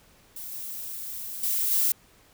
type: noise with level steps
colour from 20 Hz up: violet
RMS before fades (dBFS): -38 / -36 / -26 / -23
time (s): 0.36-1.92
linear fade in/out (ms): 2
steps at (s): 0.52 / 1.43 / 1.71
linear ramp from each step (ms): 5
effects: pink hiss -58 dBFS RMS until 2.33 s